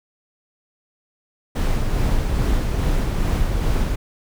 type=noise with tremolo; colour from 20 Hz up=brown; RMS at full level=-18 dBFS; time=1.55-3.96 s; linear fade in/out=10 ms; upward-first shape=sine; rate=2.4 Hz; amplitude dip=30%; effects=none